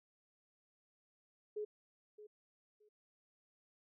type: tone with echo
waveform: sine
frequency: 421.8 Hz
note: G#4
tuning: 27 cents sharp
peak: -38 dBFS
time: 1.56-1.65 s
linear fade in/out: 10 ms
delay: 620 ms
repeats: 2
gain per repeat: -14 dB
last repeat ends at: 2.89 s
effects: none